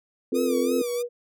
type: tone with tremolo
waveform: sine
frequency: 482.7 Hz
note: B4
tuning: 40 cents flat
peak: -24 dBFS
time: 0.32-1.09 s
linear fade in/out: 50 ms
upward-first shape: sine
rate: 4.9 Hz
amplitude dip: 25%
type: chord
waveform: sine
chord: F major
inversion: second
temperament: equal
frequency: 261.6 / 349.2 / 440 Hz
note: C4 / F4 / A4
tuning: 0 / 0 / 0 cents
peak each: -25 / -28 / -27 dBFS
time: 0.32-0.82 s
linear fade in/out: 5 ms
type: tone with vibrato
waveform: 5% pulse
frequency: 1200 Hz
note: D6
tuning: 37 cents sharp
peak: -24 dBFS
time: 0.34-1.03 s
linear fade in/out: 20 ms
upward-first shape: sine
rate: 3 Hz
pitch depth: 120 cents each way
effects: none